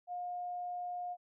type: tone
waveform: sine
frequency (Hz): 713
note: F5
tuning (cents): +36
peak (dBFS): -37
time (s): 0.07-1.17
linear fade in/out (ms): 50
effects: none